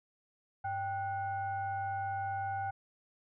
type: tone with frequency modulation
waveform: sine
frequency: 784 Hz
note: G5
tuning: in tune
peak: -33 dBFS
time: 0.64-2.71 s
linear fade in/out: 10 ms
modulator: 683 Hz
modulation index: 0.64
effects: none